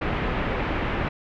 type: low-pass noise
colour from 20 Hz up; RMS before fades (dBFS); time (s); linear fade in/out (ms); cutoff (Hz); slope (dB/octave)
pink; -26; 0.01-1.09; 10; 2600; 24
effects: none